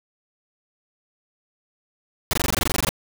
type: noise bursts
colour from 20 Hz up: pink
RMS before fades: -21 dBFS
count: 14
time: 2.31-2.891 s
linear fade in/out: 0 ms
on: 22 ms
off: 21 ms
effects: none